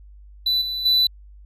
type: tone with level steps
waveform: triangle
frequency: 3983 Hz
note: B7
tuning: 14 cents sharp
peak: -16 / -23 / -13 dBFS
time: 0.46-1.07 s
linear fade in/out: 5 ms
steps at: 0.61 / 0.85 s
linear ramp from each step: 10 ms
effects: added 50 Hz sine -42 dBFS peak until 1.45 s + resampled to 32000 Hz